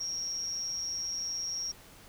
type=tone with amplitude modulation; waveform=sine; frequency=5600 Hz; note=F8; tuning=4 cents sharp; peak=-29 dBFS; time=0-1.72 s; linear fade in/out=10 ms; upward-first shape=sine; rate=177 Hz; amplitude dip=75%; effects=pink hiss -54 dBFS RMS until 2.08 s